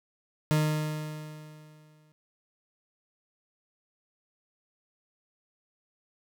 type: tone with exponential decay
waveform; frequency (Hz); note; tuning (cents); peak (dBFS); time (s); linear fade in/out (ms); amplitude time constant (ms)
40% pulse; 153.3; D#3; -25; -20; 0.51-2.12; 0; 350
effects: none